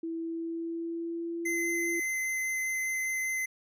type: tone with pitch glide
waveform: sine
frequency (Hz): 329.3 to 340.3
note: E4 to F4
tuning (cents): -2 to -45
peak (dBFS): -32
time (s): 0.03-2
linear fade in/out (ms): 5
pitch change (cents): +57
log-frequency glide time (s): 0.17-1.76
type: tone with vibrato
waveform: square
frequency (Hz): 2058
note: C7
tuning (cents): -29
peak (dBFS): -30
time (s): 1.45-3.46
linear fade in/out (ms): 10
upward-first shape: triangle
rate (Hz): 5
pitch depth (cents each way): 9
effects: none